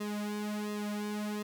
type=tone with flanger; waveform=sawtooth; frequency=208.8 Hz; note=G#3; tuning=10 cents sharp; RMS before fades=-36 dBFS; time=0-1.43 s; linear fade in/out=10 ms; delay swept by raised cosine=1.3 to 3.3 ms; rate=1.4 Hz; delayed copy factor=-0.95; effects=none